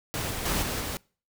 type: noise with level steps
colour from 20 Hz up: pink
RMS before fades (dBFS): -31 / -33 / -27 / -31 / -33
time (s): 0.14-0.97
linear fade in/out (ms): 0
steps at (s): 0.3 / 0.45 / 0.62 / 0.8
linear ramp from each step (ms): 10
effects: noise-tail reverb RT60 0.4 s tail -25 dB re dry